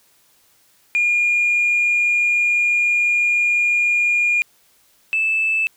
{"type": "tone pair in turn", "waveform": "sine", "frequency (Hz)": [2422, 2630], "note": ["D#7", "E7"], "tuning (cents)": [-47, -5], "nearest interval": "minor second", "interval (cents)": 142, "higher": "second", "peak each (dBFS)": [-13, -15], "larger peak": "first", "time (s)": [[0.95, 4.42], [5.13, 5.67]], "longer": "first", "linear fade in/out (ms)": 0, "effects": ["tanh soft clip ceiling -11 dBFS", "white hiss -57 dBFS RMS until 5.76 s"]}